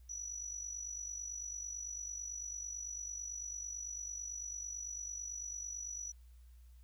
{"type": "tone with amplitude modulation", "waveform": "sine", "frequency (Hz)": 5890, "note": "F#8", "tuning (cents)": -9, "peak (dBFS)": -38, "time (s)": [0.09, 6.12], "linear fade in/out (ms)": 10, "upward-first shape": "sine", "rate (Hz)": 49, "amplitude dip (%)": 65, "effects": ["added 60 Hz sine -55 dBFS peak until 6.83 s", "white hiss -75 dBFS RMS until 6.83 s"]}